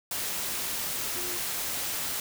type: tone in noise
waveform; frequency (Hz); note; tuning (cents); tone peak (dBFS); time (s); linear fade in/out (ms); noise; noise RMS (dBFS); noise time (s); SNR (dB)
sine; 355; F4; +28; -40; 1.16-1.37; 2; white; -32; 0.11-2.2; -11
effects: none